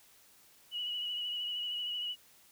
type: tone with vibrato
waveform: sine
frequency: 2928 Hz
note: F#7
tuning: 19 cents flat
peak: -34 dBFS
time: 0.71-2.16 s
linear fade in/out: 50 ms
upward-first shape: sine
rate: 13 Hz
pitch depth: 31 cents each way
effects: white hiss -62 dBFS RMS until 2.51 s